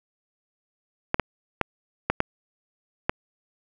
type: clicks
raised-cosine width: 0.5 ms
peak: -5 dBFS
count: 6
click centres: 1.144 / 1.197 / 1.613 / 2.1 / 2.204 / 3.095 s
effects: none